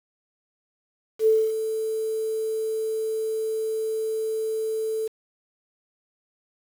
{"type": "tone with ADSR envelope", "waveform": "sine", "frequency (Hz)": 440, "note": "A4", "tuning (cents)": 0, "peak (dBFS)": -14, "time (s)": [1.19, 5.08], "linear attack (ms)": 76, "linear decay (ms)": 250, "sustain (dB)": -10, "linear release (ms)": 10, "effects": ["7-bit"]}